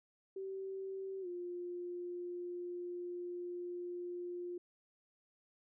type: tone with pitch glide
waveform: sine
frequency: 384.9 to 353 Hz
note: G4 to F4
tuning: -32 to +19 cents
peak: -40 dBFS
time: 0.36-4.58 s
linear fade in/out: 5 ms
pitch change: -149 cents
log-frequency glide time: 1.21-1.27 s
effects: none